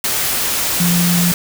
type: tone in noise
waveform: sine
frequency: 174.61 Hz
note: F3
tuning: in tune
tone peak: -13 dBFS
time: 0.8-1.32 s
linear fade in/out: 2 ms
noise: white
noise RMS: -18 dBFS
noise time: 0.04-1.34 s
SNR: +2 dB
effects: none